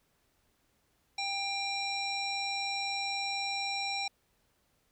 harmonic tone, 793 Hz, G5, 20 cents sharp, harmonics 1 / 3 / 5 / 7 / 9 / 10, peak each -37 / -36 / -38 / -39 / -51 / -51 dBFS, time 1.18-4.08 s, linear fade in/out 5 ms, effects pink hiss -73 dBFS RMS until 4.91 s

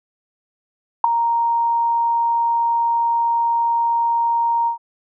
sine tone with ADSR envelope, 932.3 Hz, A#5, in tune, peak -4 dBFS, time 1.04-4.78 s, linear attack 4 ms, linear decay 4 ms, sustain -11 dB, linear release 110 ms, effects none

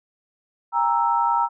sine chord, E diminished, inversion first, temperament equal with one note detuned, 801.9 / 932.3 / 1318.5 Hz, G5 / Bb5 / E6, +39 / 0 / 0 cents, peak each -25 / -19 / -24 dBFS, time 0.72-1.49 s, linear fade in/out 50 ms, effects none

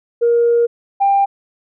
sine tone pair in turn, 471.1 / 793.8 Hz, A#4 / G5, +18 / +22 cents, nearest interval major sixth, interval 904 cents, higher second, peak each -9 dBFS, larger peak neither, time 0.21-0.67 / 1-1.26 s, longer first, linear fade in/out 20 ms, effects tanh soft clip ceiling -6 dBFS

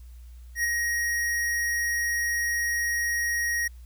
square tone with ADSR envelope, 1884 Hz, A#6, 18 cents sharp, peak -22 dBFS, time 0.55-3.68 s, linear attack 89 ms, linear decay 15 ms, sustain -3 dB, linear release 8 ms, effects added 60 Hz sine -42 dBFS peak until 3.85 s + white hiss -63 dBFS RMS until 3.85 s

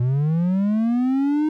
triangle linear sweep, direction up, 118.8 to 311.1 Hz, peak -15 dBFS, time 0-1.49 s, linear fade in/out 5 ms, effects none

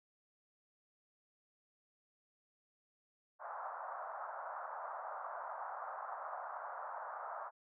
pink band-pass noise, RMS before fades -45 dBFS, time 3.39-7.51 s, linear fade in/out 50 ms, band 630 to 1400 Hz, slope 48 dB/octave, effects none

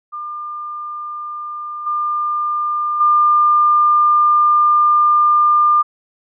sine tone with level steps, 1200 Hz, D6, 37 cents sharp, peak -24 / -16 / -9 dBFS, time 0.12-5.83 s, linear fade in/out 20 ms, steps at 1.86 / 3 s, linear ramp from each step 10 ms, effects none

